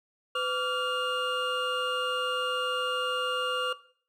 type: tone cluster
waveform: triangle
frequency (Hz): 505 / 1152 / 1392 / 2822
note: B4 / D6 / F6 / F7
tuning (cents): +39 / -34 / -6 / +17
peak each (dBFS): -31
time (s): 0.35-3.73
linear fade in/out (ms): 5
effects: noise-tail reverb RT60 0.5 s tail -17 dB re dry